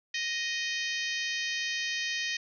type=harmonic tone; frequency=622.3 Hz; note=D#5; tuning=in tune; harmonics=3 / 4 / 5 / 6 / 7 / 8 / 9 / 10; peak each=-34 / -36 / -38 / -40 / -41 / -42 / -43 / -44 dBFS; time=0.14-2.37 s; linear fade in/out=5 ms; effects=none